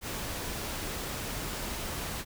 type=noise; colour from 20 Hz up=pink; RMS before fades=-36 dBFS; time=0.01-2.25 s; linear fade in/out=50 ms; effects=none